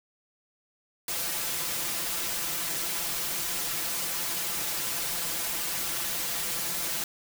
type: noise with comb filter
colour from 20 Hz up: white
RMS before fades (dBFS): -31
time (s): 1.08-7.04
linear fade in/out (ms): 2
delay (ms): 5.9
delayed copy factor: +0.95
effects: none

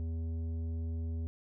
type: tone with tanh clipping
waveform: triangle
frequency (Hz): 81.8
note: E2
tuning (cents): -13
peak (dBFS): -35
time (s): 0-1.27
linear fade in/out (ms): 0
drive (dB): 14
effects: none

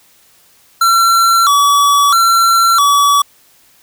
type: tone with vibrato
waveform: square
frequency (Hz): 1244.5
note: D#6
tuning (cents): 0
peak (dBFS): -8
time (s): 0.81-3.22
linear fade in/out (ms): 5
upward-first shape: square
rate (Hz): 0.76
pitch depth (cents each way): 150
effects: white hiss -49 dBFS RMS until 3.82 s

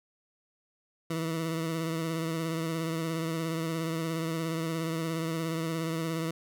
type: tone with vibrato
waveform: 20% pulse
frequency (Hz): 162.9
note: E3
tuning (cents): -20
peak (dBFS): -25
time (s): 1.1-6.31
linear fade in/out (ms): 5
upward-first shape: triangle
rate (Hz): 17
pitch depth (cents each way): 42
effects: none

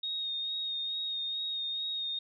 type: tone with vibrato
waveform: sine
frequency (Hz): 3722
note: A#7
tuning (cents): -3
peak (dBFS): -32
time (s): 0.03-2.19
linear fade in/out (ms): 5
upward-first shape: sine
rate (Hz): 2.3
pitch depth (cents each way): 22
effects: none

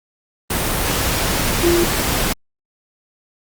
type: tone in noise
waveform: sine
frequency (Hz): 343.7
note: F4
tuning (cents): -28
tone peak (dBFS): -13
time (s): 1.63-1.84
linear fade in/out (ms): 5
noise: pink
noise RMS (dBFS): -19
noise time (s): 0.5-2.33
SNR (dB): +3
effects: Opus 32 kbps

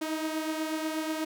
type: beating tone pair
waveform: sawtooth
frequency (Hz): 313 / 321.2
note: D#4 / E4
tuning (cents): +10 / -45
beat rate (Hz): 8.2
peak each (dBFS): -27 / -33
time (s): 0.01-1.25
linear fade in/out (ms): 10
effects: none

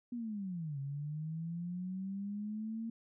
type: linear two-way sweep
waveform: sine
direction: down then up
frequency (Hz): 246.1 to 136.3 to 229.4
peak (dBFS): -37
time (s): 0.12-2.9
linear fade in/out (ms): 5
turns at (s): 0.79
effects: none

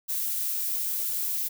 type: noise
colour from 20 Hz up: violet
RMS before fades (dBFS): -29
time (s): 0.08-1.49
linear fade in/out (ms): 20
effects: none

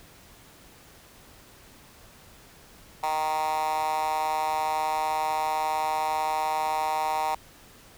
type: tone with high-pass filter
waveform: 10% pulse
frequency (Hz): 155.56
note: D#3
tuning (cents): 0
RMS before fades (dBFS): -27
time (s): 3.03-7.35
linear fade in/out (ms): 5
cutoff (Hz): 850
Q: 5.4
effects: pink hiss -52 dBFS RMS until 7.97 s

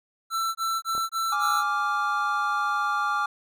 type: tone bursts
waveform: square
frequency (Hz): 1337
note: E6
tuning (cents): +24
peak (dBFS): -25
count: 5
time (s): 0.3-1.638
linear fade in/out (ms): 50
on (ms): 250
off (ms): 22
type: clicks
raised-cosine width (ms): 1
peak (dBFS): -26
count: 2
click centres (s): 0.951 / 0.979
type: chord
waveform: triangle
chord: D diminished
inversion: second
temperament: equal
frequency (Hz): 830.6 / 1174.7 / 1396.9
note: Ab5 / D6 / F6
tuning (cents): 0 / 0 / 0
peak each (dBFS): -28 / -24 / -26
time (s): 1.32-3.26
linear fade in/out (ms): 5
effects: none

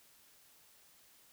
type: silence
effects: white hiss -64 dBFS RMS until 1.32 s

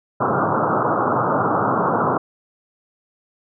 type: band-pass noise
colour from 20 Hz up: white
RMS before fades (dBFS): -19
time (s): 0.2-2.18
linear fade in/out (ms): 10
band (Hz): 100 to 1400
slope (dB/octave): 96
effects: none

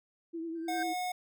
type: tone with vibrato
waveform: sine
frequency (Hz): 329.6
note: E4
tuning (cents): 0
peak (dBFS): -35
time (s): 0.33-0.94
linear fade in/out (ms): 20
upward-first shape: triangle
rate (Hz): 10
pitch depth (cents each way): 49
type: tone with exponential growth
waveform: triangle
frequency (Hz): 1568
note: G6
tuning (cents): 0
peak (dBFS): -31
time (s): 0.55-0.83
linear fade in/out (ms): 5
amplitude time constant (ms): 60
type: tone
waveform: square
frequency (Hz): 727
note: F#5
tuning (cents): -31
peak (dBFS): -33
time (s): 0.68-1.12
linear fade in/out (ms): 5
effects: none

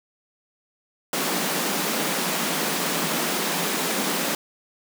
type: high-pass noise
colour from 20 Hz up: pink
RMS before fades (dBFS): -25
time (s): 1.13-4.35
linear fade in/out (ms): 2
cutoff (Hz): 160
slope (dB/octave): 96
effects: none

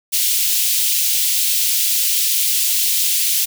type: high-pass noise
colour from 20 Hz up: white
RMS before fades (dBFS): -17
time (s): 0.12-3.46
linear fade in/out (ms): 20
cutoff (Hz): 2700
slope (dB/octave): 24
effects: none

